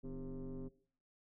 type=tone with frequency modulation; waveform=sine; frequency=116.54 Hz; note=A#2; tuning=in tune; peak=-40 dBFS; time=0.03-0.69 s; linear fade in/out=20 ms; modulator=140 Hz; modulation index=2; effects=noise-tail reverb RT60 0.5 s tail -18 dB re dry + tanh soft clip ceiling -40 dBFS